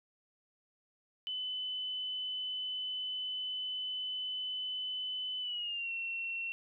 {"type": "tone with pitch glide", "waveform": "sine", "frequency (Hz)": [3016, 2718], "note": ["F#7", "F7"], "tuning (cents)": [32, -48], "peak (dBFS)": -35, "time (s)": [1.27, 6.52], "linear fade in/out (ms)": 0, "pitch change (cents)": -180, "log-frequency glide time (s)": [5.39, 5.91], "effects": []}